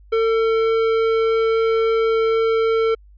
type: tone with tanh clipping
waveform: triangle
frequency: 449.7 Hz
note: A4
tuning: 38 cents sharp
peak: -17 dBFS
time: 0.12-2.95 s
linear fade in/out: 10 ms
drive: 18 dB
effects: added 50 Hz sine -44 dBFS peak until 3.17 s + resampled to 11025 Hz